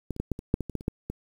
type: clicks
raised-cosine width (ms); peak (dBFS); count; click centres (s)
3; -18 / -28 / -15 / -14 / -23 / -8 / -17 / -22 / -16 / -28 / -13 / -19; 12; 0.107 / 0.164 / 0.2 / 0.317 / 0.391 / 0.541 / 0.607 / 0.697 / 0.753 / 0.809 / 0.881 / 1.1
effects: 8-bit